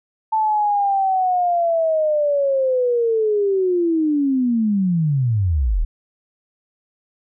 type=linear sweep; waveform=sine; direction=down; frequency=883 to 32.32 Hz; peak=-15 dBFS; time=0.32-5.85 s; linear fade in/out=10 ms; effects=none